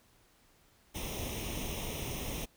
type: noise with comb filter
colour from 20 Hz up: pink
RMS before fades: -38 dBFS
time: 0.94-2.46 s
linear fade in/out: 20 ms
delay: 0.33 ms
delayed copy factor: +0.75
effects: pink hiss -66 dBFS RMS until 2.56 s